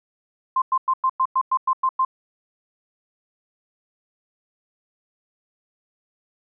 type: tone bursts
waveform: sine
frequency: 1046.5 Hz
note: C6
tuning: in tune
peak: -16 dBFS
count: 10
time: 0.56-2.05 s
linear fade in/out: 5 ms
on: 59 ms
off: 100 ms
effects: none